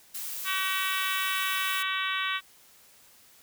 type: noise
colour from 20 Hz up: blue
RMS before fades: -36 dBFS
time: 0.14-1.83 s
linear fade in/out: 10 ms
type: harmonic tone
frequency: 380 Hz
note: F#4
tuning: 46 cents sharp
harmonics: 3 / 4 / 5 / 6 / 7 / 8 / 9 / 10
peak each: -33 / -34 / -35 / -36 / -36 / -37 / -38 / -38 dBFS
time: 0.44-2.41 s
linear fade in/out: 50 ms
effects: white hiss -57 dBFS RMS until 3.42 s